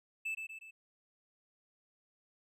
triangle tone with echo, 2632 Hz, E7, 3 cents flat, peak -33 dBFS, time 0.25-0.35 s, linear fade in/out 10 ms, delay 120 ms, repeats 3, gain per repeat -5 dB, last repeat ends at 0.71 s, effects none

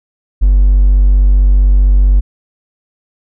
triangle tone with hard clipping, 47.76 Hz, G1, 44 cents flat, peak -5 dBFS, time 0.41-2.21 s, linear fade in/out 20 ms, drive 4 dB, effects none

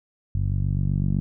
10% pulse tone with low-pass filter sweep, 47.85 Hz, G1, 41 cents flat, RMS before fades -23 dBFS, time 0.35-1.2 s, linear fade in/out 0 ms, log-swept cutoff 100 to 180 Hz, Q 1.8, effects none

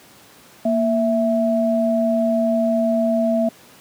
sine tone pair together, 233.1 / 659.3 Hz, A#3 / E5, 0 / 0 cents, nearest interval octave + tritone, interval 1800 cents, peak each -18 dBFS, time 0.65-3.49 s, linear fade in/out 5 ms, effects pink hiss -47 dBFS RMS until 3.8 s + high-pass 150 Hz 12 dB/octave

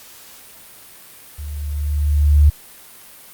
sine tone with level ramp, 73.5 Hz, D2, 2 cents sharp, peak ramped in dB -27 to -6 dBFS, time 1.38-2.5 s, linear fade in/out 10 ms, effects white hiss -42 dBFS RMS until 3.33 s + Opus 48 kbps

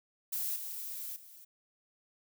violet noise with level steps, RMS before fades -35 / -41 / -54 dBFS, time 0.32-1.45 s, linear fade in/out 10 ms, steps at 0.56 / 1.16 s, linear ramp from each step 2 ms, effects none

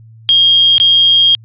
sine tone with dropouts, 3237 Hz, G#7, 45 cents flat, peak -5 dBFS, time 0.29-1.35 s, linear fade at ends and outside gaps 0 ms, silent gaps 0.781-0.8 s, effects added 112 Hz sine -36 dBFS peak until 1.44 s + resampled to 8000 Hz

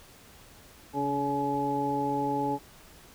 harmonic tone with a mistuned harmonic, 141.7 Hz, C#3, 38 cents sharp, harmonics 1 / 2 / 3 / 4 / 6, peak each -38 / -31 / -34 / -38 / -29 dBFS, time 0.93-2.59 s, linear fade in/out 50 ms, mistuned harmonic 1, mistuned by -43 cents, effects pink hiss -53 dBFS RMS until 3.14 s

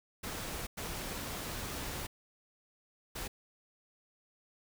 pink noise bursts at uneven times, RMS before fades -40 dBFS, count 3, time 0.23-0.67 / 0.77-2.07 / 3.15-3.28 s, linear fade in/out 10 ms, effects none

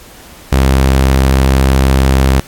sawtooth tone, 66.4 Hz, C2, 26 cents sharp, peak -3 dBFS, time 0.52-2.4 s, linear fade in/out 5 ms, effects pink hiss -37 dBFS RMS until 2.47 s + AAC 64 kbps

